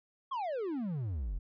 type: exponential sweep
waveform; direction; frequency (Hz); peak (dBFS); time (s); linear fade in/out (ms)
triangle; down; 1126 to 39.31; -31; 0.31-1.39; 10
effects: resampled to 11025 Hz